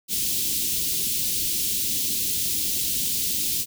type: band-stop noise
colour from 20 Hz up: white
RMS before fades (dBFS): -25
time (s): 0.08-3.66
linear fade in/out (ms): 50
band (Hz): 350 to 3000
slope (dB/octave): 24
effects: none